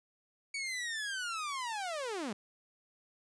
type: linear sweep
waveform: sawtooth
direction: down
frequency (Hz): 2261 to 187.6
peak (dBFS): -32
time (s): 0.54-2.33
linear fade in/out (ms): 5
effects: resampled to 22050 Hz + 12-bit